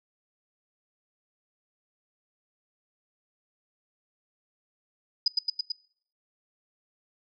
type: tone with echo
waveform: sine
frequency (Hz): 4978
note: D#8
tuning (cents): 0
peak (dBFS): -18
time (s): 5.26-5.28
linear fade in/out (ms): 5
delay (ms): 110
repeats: 4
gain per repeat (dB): -2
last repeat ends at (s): 5.72
effects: noise-tail reverb RT60 0.6 s tail -24 dB re dry